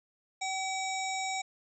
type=harmonic tone with a mistuned harmonic; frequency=763 Hz; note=G5; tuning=47 cents flat; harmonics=1 / 3 / 5 / 7 / 9 / 10; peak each=-34 / -37 / -41 / -46 / -43 / -43 dBFS; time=0.41-1.42 s; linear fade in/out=10 ms; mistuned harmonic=7; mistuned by=+53 cents; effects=none